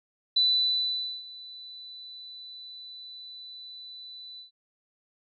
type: tone with ADSR envelope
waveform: sine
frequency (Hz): 3986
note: B7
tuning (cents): +15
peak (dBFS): -19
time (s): 0.36-4.51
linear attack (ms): 7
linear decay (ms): 860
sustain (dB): -22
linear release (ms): 120
effects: none